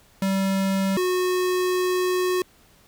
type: tone pair in turn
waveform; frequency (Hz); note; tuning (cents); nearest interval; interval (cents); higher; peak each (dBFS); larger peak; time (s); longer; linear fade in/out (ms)
square; 193.4 / 365.1; G3 / F#4; -23 / -23; major seventh; 1100; second; -21; neither; 0.22-0.97 / 0.97-2.42; second; 2
effects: pink hiss -56 dBFS RMS until 2.87 s